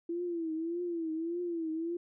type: tone with vibrato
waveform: sine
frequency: 334.5 Hz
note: E4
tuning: 25 cents sharp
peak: -32 dBFS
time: 0.09-1.97 s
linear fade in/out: 5 ms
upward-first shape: triangle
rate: 1.7 Hz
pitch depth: 110 cents each way
effects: none